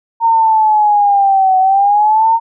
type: linear two-way sweep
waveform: sine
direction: down then up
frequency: 922 to 748 to 922 Hz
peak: -7 dBFS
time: 0.2-2.4 s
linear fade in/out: 50 ms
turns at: 1.58 s
effects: none